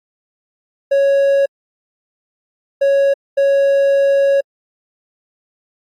triangle tone bursts at uneven times, 554.4 Hz, C#5, in tune, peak -8 dBFS, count 3, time 0.91-1.46 / 2.81-3.14 / 3.37-4.41 s, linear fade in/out 10 ms, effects AAC 64 kbps

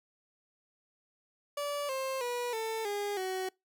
30% pulse tone with pitch steps, 578 / 530 / 486 / 445.7 / 408.7 / 374.8 Hz, D5 / C5 / B4 / A4 / G#4 / F#4, -28 / +22 / -28 / +22 / -28 / +22 cents, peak -30 dBFS, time 1.57-3.49 s, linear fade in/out 5 ms, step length 320 ms, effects noise-tail reverb RT60 0.2 s tail -25 dB re dry

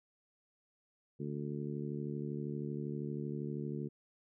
harmonic tone, 72.7 Hz, D2, 17 cents flat, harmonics 2 / 3 / 4 / 5 / 6, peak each -40 / -42 / -46 / -44 / -48 dBFS, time 1.19-3.89 s, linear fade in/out 20 ms, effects none

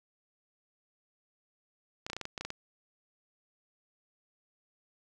clicks, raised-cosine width 0.2 ms, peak -20 dBFS, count 10, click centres 2.065 / 2.1 / 2.132 / 2.166 / 2.213 / 2.254 / 2.378 / 2.41 / 2.45 / 2.504 s, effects none

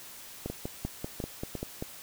two click trains, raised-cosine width 2 ms, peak -21 / -20 dBFS, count 4 / 8, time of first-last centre 0.5-1.553 / 0.46-1.825 s, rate 2.85 / 5.13 Hz, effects white hiss -47 dBFS RMS until 2.02 s

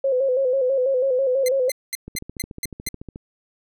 sine tone with vibrato, 523.3 Hz, C5, in tune, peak -17 dBFS, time 0.04-1.7 s, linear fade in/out 5 ms, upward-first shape square, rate 6.1 Hz, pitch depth 63 cents each way
10% pulse tone bursts, 2073 Hz, C7, 17 cents flat, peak -15 dBFS, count 7, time 1.46-2.888 s, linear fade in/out 2 ms, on 24 ms, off 210 ms
click train, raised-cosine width 3 ms, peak -22 dBFS, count 16, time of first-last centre 2.08-3.159 s, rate 13.9 Hz
effects none

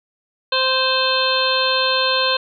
harmonic tone with a mistuned harmonic, 521 Hz, C5, 7 cents flat, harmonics 1 / 2 / 3 / 5 / 6 / 7 / 8, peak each -22 / -22 / -24 / -24 / -25 / -24 / -22 dBFS, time 0.52-2.37 s, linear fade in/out 5 ms, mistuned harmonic 7, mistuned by -24 cents, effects none

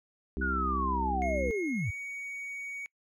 harmonic tone, 65.41 Hz, C2, in tune, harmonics 1 / 3 / 4 / 5 / 6, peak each -33 / -38 / -39 / -40 / -41 dBFS, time 0.37-1.51 s, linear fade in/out 0 ms
sine linear sweep, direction down, 1484 to 77.78 Hz, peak -29 dBFS, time 0.41-1.91 s, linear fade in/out 10 ms
triangle tone with pitch glide, 2159 to 2244 Hz, C#7 to C#7, -46 to +21 cents, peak -35 dBFS, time 1.22-2.86 s, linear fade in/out 0 ms, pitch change +67 cents, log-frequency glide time 1.81-1.88 s
effects noise-tail reverb RT60 0.1 s tail -25 dB re dry

